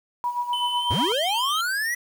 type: tone with tremolo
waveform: sine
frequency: 970 Hz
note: B5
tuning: 31 cents flat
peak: -21 dBFS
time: 0.24-1.12 s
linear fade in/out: 0 ms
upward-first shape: sine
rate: 8 Hz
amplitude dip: 70%
type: tone with pitch glide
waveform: triangle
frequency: 3032 to 3144 Hz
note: F#7 to G7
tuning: +42 to +4 cents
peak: -24 dBFS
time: 0.53-1.61 s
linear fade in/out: 2 ms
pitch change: +62 cents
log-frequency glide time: 0.76-0.93 s
type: linear sweep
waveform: square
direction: up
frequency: 57.9 to 1975.5 Hz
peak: -24 dBFS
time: 0.9-1.95 s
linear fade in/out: 10 ms
effects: 8-bit